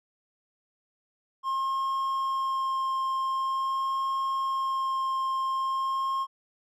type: tone with vibrato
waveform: triangle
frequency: 1067 Hz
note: C6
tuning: 34 cents sharp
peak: -24 dBFS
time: 1.43-6.27 s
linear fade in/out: 50 ms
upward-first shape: sine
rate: 0.45 Hz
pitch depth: 10 cents each way
effects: none